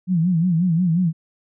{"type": "tone with vibrato", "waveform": "sine", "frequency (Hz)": 172.5, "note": "F3", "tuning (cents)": -21, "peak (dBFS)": -15, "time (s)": [0.07, 1.13], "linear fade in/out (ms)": 50, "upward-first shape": "sine", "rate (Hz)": 5.6, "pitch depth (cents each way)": 130, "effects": []}